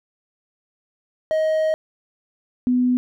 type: tone pair in turn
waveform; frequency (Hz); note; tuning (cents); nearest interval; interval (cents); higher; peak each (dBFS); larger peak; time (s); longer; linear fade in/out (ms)
triangle / sine; 629 / 249.2; D#5 / B3; +19 / +16; octave + major third; 1603; first; -15; neither; 1.31-1.74 / 2.67-2.97; first; 0
effects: none